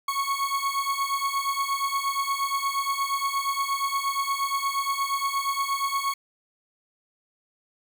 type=beating tone pair; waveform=40% pulse; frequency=1100 / 1108.5 Hz; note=C#6 / C#6; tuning=-14 / 0 cents; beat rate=8.5 Hz; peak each=-27 dBFS; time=0.08-6.14 s; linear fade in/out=5 ms; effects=none